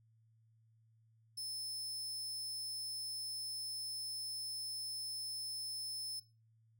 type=tone; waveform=sawtooth; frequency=5250 Hz; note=E8; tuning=8 cents flat; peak=-38 dBFS; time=1.37-6.2 s; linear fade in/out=10 ms; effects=noise-tail reverb RT60 0.3 s tail -20 dB re dry + added 112 Hz sine -67 dBFS peak until 6.79 s